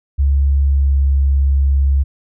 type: tone with pitch glide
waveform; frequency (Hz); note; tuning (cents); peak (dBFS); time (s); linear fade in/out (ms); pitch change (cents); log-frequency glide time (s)
sine; 69.5 to 68.78; C#2 to C#2; +5 to -13; -10; 0.18-2.04; 20; -18; 0.66-0.97
effects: none

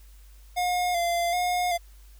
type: tone with vibrato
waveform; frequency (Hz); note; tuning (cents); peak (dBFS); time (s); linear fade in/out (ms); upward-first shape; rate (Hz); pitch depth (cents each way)
square; 703; F5; +11; -24; 0.56-1.78; 20; square; 1.3; 34
effects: added 50 Hz sine -47 dBFS peak until 2.19 s + white hiss -60 dBFS RMS until 2.19 s

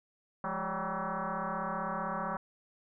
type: tone with frequency modulation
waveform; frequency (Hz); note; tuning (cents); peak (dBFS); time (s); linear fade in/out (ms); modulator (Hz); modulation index
sine; 173.2; F3; -14; -32; 0.44-2.37; 2; 191; 6.8
effects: none

